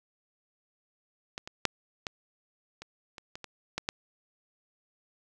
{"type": "clicks", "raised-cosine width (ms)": 0.2, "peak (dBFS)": [-19, -23, -6, -16, -25, -26, -23, -23, -14, -12], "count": 10, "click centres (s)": [1.379, 1.475, 1.653, 2.068, 2.82, 3.182, 3.355, 3.443, 3.78, 3.889], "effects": []}